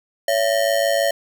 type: ring-modulated tone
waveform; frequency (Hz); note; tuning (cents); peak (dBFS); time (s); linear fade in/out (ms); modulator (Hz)
square; 616; D#5; -17; -14; 0.28-1.11; 2; 53.1
effects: 8-bit